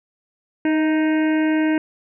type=harmonic tone with a mistuned harmonic; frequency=311.1 Hz; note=D#4; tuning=in tune; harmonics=1 / 2 / 3 / 5 / 6 / 7 / 8 / 9; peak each=-16 / -28 / -32 / -30 / -33 / -35 / -38 / -40 dBFS; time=0.65-1.78 s; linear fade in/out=2 ms; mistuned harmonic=2; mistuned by=+27 cents; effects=none